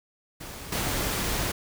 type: noise with level steps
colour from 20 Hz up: pink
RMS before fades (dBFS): -40 / -28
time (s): 0.4-1.52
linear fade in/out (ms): 10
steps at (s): 0.72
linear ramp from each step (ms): 5
effects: none